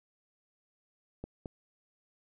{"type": "clicks", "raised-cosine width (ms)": 2, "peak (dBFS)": -26, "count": 2, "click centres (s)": [1.24, 1.458], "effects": []}